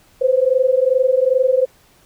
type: tone pair together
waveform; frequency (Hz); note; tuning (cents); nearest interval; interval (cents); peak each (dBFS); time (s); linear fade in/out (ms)
sine; 506 / 528.5; B4 / C5; +42 / +17; minor second; 75; -15; 0.21-1.66; 10
effects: pink hiss -53 dBFS RMS until 2.05 s